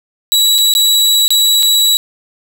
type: tone with dropouts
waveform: sawtooth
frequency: 3905 Hz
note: B7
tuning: 20 cents flat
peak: -5 dBFS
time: 0.32-1.97 s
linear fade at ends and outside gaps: 0 ms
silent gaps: 0.582-0.586 / 0.738-0.751 / 1.28-1.305 / 1.626-1.63 s
effects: none